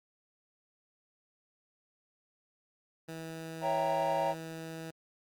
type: tone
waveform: 15% pulse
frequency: 162.3 Hz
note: E3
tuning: 27 cents flat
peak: -34 dBFS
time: 3.08-4.91 s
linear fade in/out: 10 ms
type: chord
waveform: triangle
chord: C# diminished seventh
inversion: none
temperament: equal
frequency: 554.4 / 659.3 / 784 / 932.3 Hz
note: C#5 / E5 / G5 / Bb5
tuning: 0 / 0 / 0 / 0 cents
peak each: -32 dBFS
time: 3.61-4.35 s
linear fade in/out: 50 ms
effects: Opus 48 kbps